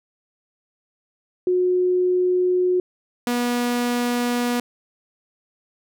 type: tone pair in turn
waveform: sine / sawtooth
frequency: 363.2 / 242.4 Hz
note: F#4 / B3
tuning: -32 / -32 cents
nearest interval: perfect fifth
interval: 700 cents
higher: first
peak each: -16 dBFS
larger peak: neither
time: 1.47-2.8 / 3.27-4.6 s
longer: neither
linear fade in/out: 2 ms
effects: none